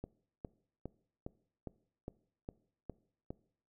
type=click train; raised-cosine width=2 ms; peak=-28 dBFS; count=9; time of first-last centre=0.04-3.305 s; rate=2.45 Hz; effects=noise-tail reverb RT60 0.6 s tail -21 dB re dry